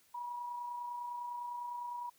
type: tone with amplitude modulation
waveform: sine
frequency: 966 Hz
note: B5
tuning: 39 cents flat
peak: -37 dBFS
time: 0.14-2.1 s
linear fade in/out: 10 ms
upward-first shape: sine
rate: 29.9 Hz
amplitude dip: 35%
effects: white hiss -68 dBFS RMS until 2.18 s